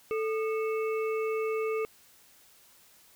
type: harmonic tone with a mistuned harmonic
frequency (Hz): 440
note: A4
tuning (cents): 0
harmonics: 1 / 3 / 5 / 6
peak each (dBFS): -28 / -38 / -42 / -44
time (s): 0.11-1.85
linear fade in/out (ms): 0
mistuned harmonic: 3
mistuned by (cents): -140
effects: white hiss -59 dBFS RMS until 3.15 s